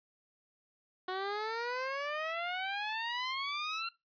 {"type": "exponential sweep", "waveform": "15% pulse", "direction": "up", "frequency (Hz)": [365.9, 1378], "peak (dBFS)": -28, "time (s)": [1.08, 3.89], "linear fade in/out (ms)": 5, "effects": ["noise-tail reverb RT60 0.2 s tail -20 dB re dry", "resampled to 11025 Hz"]}